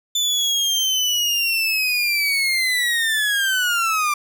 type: linear sweep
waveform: 30% pulse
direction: down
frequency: 3520 to 1174.7 Hz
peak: -15 dBFS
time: 0.15-4.14 s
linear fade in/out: 5 ms
effects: none